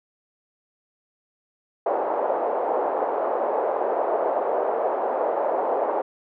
white band-pass noise, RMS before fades -24 dBFS, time 1.86-6.02 s, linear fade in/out 5 ms, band 440 to 780 Hz, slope 24 dB/octave, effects none

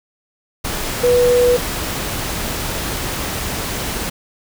sine tone in noise, 490 Hz, B4, 14 cents flat, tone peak -10 dBFS, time 1.03-1.57 s, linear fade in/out 10 ms, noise pink, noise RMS -23 dBFS, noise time 0.64-4.1 s, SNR +10 dB, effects none

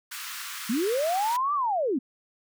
pink high-pass noise, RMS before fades -37 dBFS, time 0.11-1.37 s, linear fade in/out 10 ms, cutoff 1100 Hz, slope 48 dB/octave
sine linear two-way sweep, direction up then down, 203.3 to 1196 to 226.5 Hz, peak -23 dBFS, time 0.69-1.99 s, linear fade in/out 10 ms, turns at 1.54 s
effects none

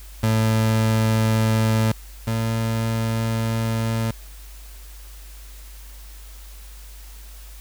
30% pulse tone pair in turn, 110.6 / 112.86 Hz, A2 / A2, +9 / +44 cents, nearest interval unison, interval 35 cents, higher second, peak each -14 / -18 dBFS, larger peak first, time 0.23-1.92 / 2.27-4.11 s, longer second, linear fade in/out 5 ms, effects added 50 Hz sine -38 dBFS peak until 7.6 s + white hiss -47 dBFS RMS until 7.6 s

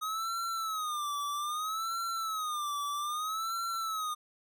square tone with vibrato, 1253 Hz, D#6, 12 cents sharp, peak -33 dBFS, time 0.01-4.15 s, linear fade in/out 20 ms, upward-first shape sine, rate 0.62 Hz, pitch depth 140 cents each way, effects none

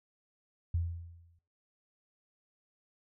sine tone with exponential decay, 84.9 Hz, F2, 48 cents flat, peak -26 dBFS, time 0.74-1.39 s, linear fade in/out 5 ms, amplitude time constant 140 ms, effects noise-tail reverb RT60 0.6 s tail -25 dB re dry

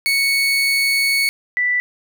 30% pulse / sine tone pair in turn, 2217 / 1975.1 Hz, C#7 / B6, 0 / 0 cents, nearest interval major second, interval 200 cents, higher first, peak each -12 / -15 dBFS, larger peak first, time 0.06-1.29 / 1.57-1.8 s, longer first, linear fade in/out 0 ms, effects none

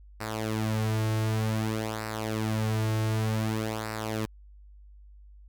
sawtooth tone with flanger, 109.5 Hz, A2, 8 cents flat, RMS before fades -29 dBFS, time 0.2-4.26 s, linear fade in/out 10 ms, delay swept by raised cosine 0.3 to 4.1 ms, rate 0.54 Hz, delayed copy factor -0.7, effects added 50 Hz sine -48 dBFS peak until 5.48 s

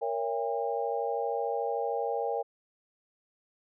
sine chord, A# diminished seventh, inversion none, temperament just, 466.2 / 559.4 / 671.3 / 805.5 Hz, A#4 / C#5 / E5 / G5, 0 / +16 / +31 / +47 cents, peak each -32 / -35 / -37 / -33 dBFS, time 0.01-2.43 s, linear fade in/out 20 ms, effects none

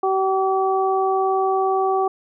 harmonic tone, 382.6 Hz, G4, 42 cents flat, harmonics 1 / 2 / 3, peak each -20 / -20 / -25 dBFS, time 0.03-2.08 s, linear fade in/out 5 ms, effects none

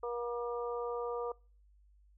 harmonic tone, 238.9 Hz, A#3, 43 cents sharp, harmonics 2 / 3 / 4 / 5, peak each -36 / -46 / -44 / -43 dBFS, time 0.03-1.32 s, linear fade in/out 5 ms, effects noise-tail reverb RT60 0.4 s tail -26 dB re dry + added 50 Hz sine -61 dBFS peak until 2.17 s

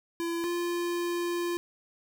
square tone pair in turn, 338 / 346.9 Hz, E4 / F4, +43 / -12 cents, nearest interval unison, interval 45 cents, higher second, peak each -30 / -29 dBFS, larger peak second, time 0.2-0.44 / 0.44-1.57 s, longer second, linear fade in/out 0 ms, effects none

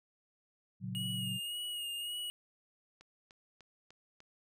sine chord, F# major, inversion first, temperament just, 115.62 / 138.75 / 185 Hz, A#2 / C#3 / F#3, -14 / +2 / 0 cents, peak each -41 / -44 / -40 dBFS, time 0.8-1.4 s, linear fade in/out 50 ms
square tone with vibrato, 2874 Hz, F7, 49 cents sharp, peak -38 dBFS, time 0.95-2.3 s, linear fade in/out 0 ms, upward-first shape sine, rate 1.8 Hz, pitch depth 33 cents each way
click train, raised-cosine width 0.2 ms, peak -39 dBFS, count 5, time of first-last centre 3.01-4.204 s, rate 3.35 Hz
effects none

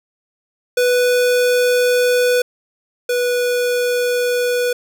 square tone pair in turn, 493.9 / 490.2 Hz, B4 / B4, 0 / -13 cents, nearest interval unison, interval 13 cents, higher first, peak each -13 / -16 dBFS, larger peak first, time 0.77-2.42 / 3.09-4.73 s, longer first, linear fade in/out 5 ms, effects 9-bit

